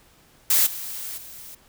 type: noise with level steps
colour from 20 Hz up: blue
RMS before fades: -18 / -33 / -41 dBFS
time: 0.5-1.55 s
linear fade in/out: 5 ms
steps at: 0.66 / 1.17 s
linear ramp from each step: 10 ms
effects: pink hiss -56 dBFS RMS until 1.68 s